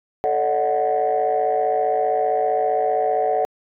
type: chord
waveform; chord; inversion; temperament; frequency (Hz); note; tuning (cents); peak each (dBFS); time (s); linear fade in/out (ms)
sine; D# half-diminished seventh; second; equal with one note detuned; 440 / 567 / 622.3 / 740; A4 / C#5 / D#5 / F#5; 0 / +39 / 0 / 0; -22 / -24 / -24 / -19; 0.24-3.45; 0
effects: tanh soft clip ceiling -11 dBFS